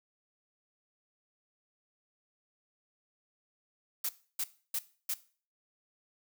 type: noise bursts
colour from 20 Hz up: blue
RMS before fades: -33 dBFS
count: 4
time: 4.04-5.14 s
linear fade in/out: 5 ms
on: 50 ms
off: 300 ms
effects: noise-tail reverb RT60 0.4 s tail -17 dB re dry